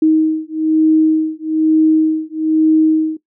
sine beating tone pair, 314.2 / 315.3 Hz, D#4 / D#4, +17 / +23 cents, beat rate 1.1 Hz, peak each -13 dBFS, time 0.02-3.17 s, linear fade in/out 5 ms, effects noise-tail reverb RT60 0.1 s tail -17 dB re dry

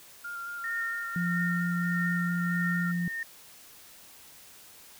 sine tone with vibrato, 1396.9 Hz, F6, in tune, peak -35 dBFS, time 0.24-2.92 s, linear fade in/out 10 ms, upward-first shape square, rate 4.4 Hz, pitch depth 16 cents each way
sine tone with tremolo, 1831 Hz, A#6, 32 cents flat, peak -29 dBFS, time 0.64-3.23 s, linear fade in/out 2 ms, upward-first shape triangle, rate 1.6 Hz, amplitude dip 65%
sine tone, 174.61 Hz, F3, in tune, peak -27 dBFS, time 1.16-3.08 s, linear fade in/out 2 ms
effects white hiss -52 dBFS RMS until 4.99 s

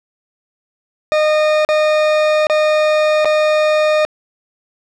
40% pulse tone with dropouts, 613 Hz, D#5, 26 cents flat, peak -10 dBFS, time 1.12-4.05 s, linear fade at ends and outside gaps 0 ms, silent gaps 1.649-1.689 / 2.469-2.498 / 3.247-3.255 s, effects low-pass 4000 Hz 12 dB/octave

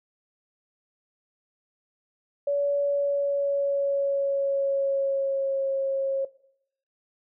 sine tone with pitch glide, 569 to 542.4 Hz, C#5 to C#5, +45 to -38 cents, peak -22 dBFS, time 2.47-6.25 s, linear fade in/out 5 ms, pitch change -83 cents, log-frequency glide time 2.79-5.7 s, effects noise-tail reverb RT60 0.7 s tail -20 dB re dry

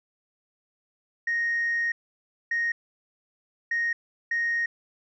sine tone bursts at uneven times, 1864.7 Hz, A#6, in tune, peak -22 dBFS, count 4, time 1.27-1.92 / 2.51-2.72 / 3.71-3.93 / 4.31-4.66 s, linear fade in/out 5 ms, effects tanh soft clip ceiling -20 dBFS

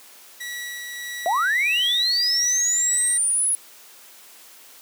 sawtooth tone with tremolo, 1938 Hz, B6, 33 cents flat, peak -26 dBFS, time 0.4-3.18 s, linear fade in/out 10 ms, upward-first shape sine, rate 1.6 Hz, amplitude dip 25%
sine linear sweep, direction up, 638 to 10548 Hz, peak -18 dBFS, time 1.26-3.55 s, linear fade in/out 0 ms
effects white hiss -47 dBFS RMS until 4.81 s + high-pass 300 Hz 12 dB/octave

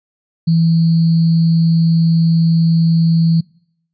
sine tone with sample-and-hold, 164.81 Hz, E3, in tune, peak -9 dBFS, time 0.47-3.41 s, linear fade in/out 10 ms, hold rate 4410 Hz, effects noise-tail reverb RT60 0.7 s tail -25 dB re dry + resampled to 16000 Hz

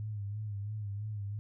sine tone with vibrato, 103.83 Hz, G#2, in tune, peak -35 dBFS, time 0-1.39 s, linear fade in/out 0 ms, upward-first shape sine, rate 3 Hz, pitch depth 66 cents each way, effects none

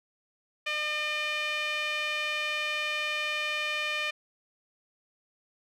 sawtooth tone with band-pass filter, 604 Hz, D5, 48 cents sharp, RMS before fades -31 dBFS, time 0.66-4.11 s, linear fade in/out 10 ms, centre 2500 Hz, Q 2.7, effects none

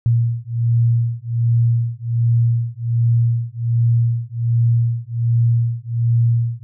sine beating tone pair, 116.54 / 117.84 Hz, A#2 / A#2, 0 / +19 cents, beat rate 1.3 Hz, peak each -17 dBFS, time 0.06-6.63 s, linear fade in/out 0 ms, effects none

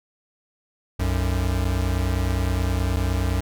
square tone pair together, 62.28 / 91.9 Hz, B1 / F#2, +15 / -11 cents, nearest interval perfect fifth, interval 674 cents, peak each -24 dBFS, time 0.99-3.41 s, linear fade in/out 10 ms, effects none

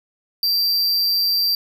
square tone with amplitude modulation, 4706 Hz, D8, 3 cents sharp, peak -15 dBFS, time 0.43-1.55 s, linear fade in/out 2 ms, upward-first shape sine, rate 181 Hz, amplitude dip 40%, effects none

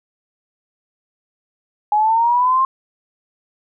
sine linear sweep, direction up, 830.6 to 1067 Hz, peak -12 dBFS, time 1.92-2.65 s, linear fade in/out 2 ms, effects none

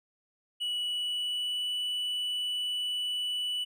triangle tone with pitch glide, 2940 to 2964 Hz, F#7 to F#7, -12 to +2 cents, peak -28 dBFS, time 0.6-3.65 s, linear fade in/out 20 ms, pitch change +14 cents, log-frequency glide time 0.76-1.73 s, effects none

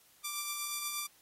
5% pulse tone with tremolo, 1177 Hz, D6, 3 cents sharp, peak -23 dBFS, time 0.24-1.07 s, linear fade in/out 10 ms, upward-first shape triangle, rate 8.4 Hz, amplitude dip 35%, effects white hiss -64 dBFS RMS until 1.21 s + AAC 48 kbps

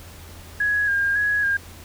sine tone with vibrato, 1641 Hz, G#6, 21 cents flat, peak -18 dBFS, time 0.6-1.57 s, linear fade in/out 5 ms, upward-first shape square, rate 1.8 Hz, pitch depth 31 cents each way, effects added 84 Hz sine -42 dBFS peak until 1.84 s + pink hiss -44 dBFS RMS until 1.84 s

